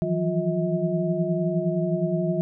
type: tone cluster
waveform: sine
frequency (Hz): 162.4 / 170.8 / 181.7 / 354.6 / 639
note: E3 / F3 / F#3 / F4 / D#5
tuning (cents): -26 / -38 / -31 / +26 / +46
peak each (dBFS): -28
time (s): 0.02-2.41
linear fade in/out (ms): 0
effects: none